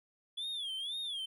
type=tone with vibrato; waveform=triangle; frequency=3386 Hz; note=G#7; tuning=33 cents sharp; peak=-35 dBFS; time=0.37-1.26 s; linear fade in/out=10 ms; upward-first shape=sine; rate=2 Hz; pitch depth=160 cents each way; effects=none